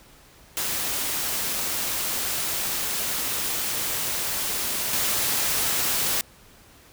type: noise with level steps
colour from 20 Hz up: white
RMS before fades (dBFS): -27 / -24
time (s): 0.57-6.21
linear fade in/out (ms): 0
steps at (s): 4.93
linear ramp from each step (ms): 2
effects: pink hiss -52 dBFS RMS until 6.92 s